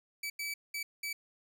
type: tone bursts at uneven times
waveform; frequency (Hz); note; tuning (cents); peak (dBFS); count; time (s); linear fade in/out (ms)
sawtooth; 2298; D7; -38; -32; 4; 0.23-0.3 / 0.39-0.54 / 0.74-0.83 / 1.03-1.13; 5
effects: none